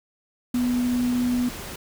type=tone in noise; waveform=sine; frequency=246.1 Hz; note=B3; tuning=6 cents flat; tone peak=-20 dBFS; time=0.54-1.49 s; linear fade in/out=5 ms; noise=pink; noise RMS=-36 dBFS; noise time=0.54-1.76 s; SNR=+13 dB; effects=none